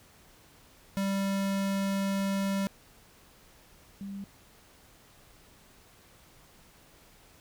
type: tone pair in turn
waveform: square / sine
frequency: 196 / 197.93 Hz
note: G3 / G3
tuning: 0 / +17 cents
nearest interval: unison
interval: 17 cents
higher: second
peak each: -28 / -36 dBFS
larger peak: first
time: 0.97-2.67 / 4.01-4.24 s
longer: first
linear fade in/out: 0 ms
effects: pink hiss -58 dBFS RMS until 7.4 s